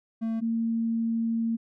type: tone pair in turn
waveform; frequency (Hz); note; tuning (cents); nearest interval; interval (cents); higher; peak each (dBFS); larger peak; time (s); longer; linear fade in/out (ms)
triangle / sine; 225.2 / 228.2; A3 / A#3; +40 / -37; unison; 23; second; -24 / -24; neither; 0.21-0.41 / 0.41-1.57; second; 20
effects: none